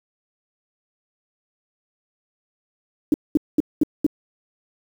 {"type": "tone bursts", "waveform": "sine", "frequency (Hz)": 300.2, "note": "D4", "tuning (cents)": 38, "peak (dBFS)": -12, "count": 5, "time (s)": [3.12, 4.065], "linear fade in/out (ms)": 2, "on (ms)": 21, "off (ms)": 210, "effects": ["7-bit"]}